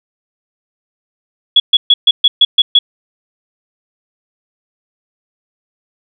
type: tone bursts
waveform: sine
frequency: 3367 Hz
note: G#7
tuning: 23 cents sharp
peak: -3 dBFS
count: 8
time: 1.56-2.79 s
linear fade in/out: 5 ms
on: 40 ms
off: 130 ms
effects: none